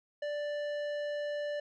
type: tone with tanh clipping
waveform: sine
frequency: 587.3 Hz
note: D5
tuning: in tune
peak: -35 dBFS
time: 0.22-1.6 s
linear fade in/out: 5 ms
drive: 13 dB
effects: none